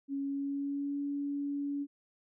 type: tone with pitch glide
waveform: sine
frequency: 277.2 to 284.2 Hz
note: C#4 to C#4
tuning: 0 to +43 cents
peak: -32 dBFS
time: 0.08-1.87 s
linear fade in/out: 50 ms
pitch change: +43 cents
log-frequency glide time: 0.2-1 s
effects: none